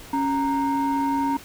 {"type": "tone pair together", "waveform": "sine", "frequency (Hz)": [276.5, 930], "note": ["C#4", "A#5"], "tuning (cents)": [-4, -4], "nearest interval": "octave + major sixth", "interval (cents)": 2100, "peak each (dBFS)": -21, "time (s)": [0.13, 1.37], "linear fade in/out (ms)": 5, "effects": ["tanh soft clip ceiling -17 dBFS", "pink hiss -43 dBFS RMS until 1.44 s"]}